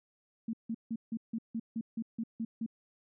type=tone bursts; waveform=sine; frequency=226.8 Hz; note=A#3; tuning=47 cents flat; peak=-32 dBFS; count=11; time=0.48-2.663 s; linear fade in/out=5 ms; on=53 ms; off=160 ms; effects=none